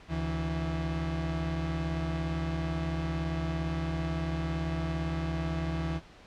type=tone pair together; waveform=35% pulse; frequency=72.65 / 163.1 Hz; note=D2 / E3; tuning=-18 / -18 cents; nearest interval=octave + major second; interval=1400 cents; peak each=-32 / -30 dBFS; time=0.08-6.01 s; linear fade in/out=50 ms; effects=pink hiss -53 dBFS RMS until 6.26 s + low-pass 4000 Hz 12 dB/octave